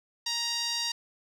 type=tone with band-pass filter; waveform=sawtooth; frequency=938 Hz; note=A#5; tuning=11 cents sharp; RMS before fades=-31 dBFS; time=0.26-0.92 s; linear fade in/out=5 ms; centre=4800 Hz; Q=2.8; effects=10-bit